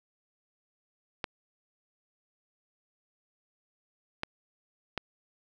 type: clicks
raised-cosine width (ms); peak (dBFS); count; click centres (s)
0.3; -15; 3; 1.242 / 4.234 / 4.977
effects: none